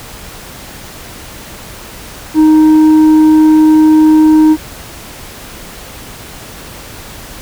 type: tone with tanh clipping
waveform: triangle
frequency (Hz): 311.1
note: D#4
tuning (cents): 0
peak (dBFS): -4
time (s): 2.34-4.57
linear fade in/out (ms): 50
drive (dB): 9
effects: pink hiss -30 dBFS RMS until 7.41 s